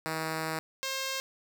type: tone pair in turn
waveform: 5% pulse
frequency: 159.5 / 533.2 Hz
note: D#3 / C5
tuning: +43 / +33 cents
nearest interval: octave + major sixth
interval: 2090 cents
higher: second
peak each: -20 dBFS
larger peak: neither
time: 0.06-0.59 / 0.83-1.2 s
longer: first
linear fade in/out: 0 ms
effects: none